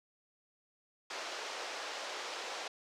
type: band-pass noise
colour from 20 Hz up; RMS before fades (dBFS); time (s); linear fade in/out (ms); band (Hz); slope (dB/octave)
pink; -42; 1.1-2.68; 5; 450 to 6300; 24
effects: none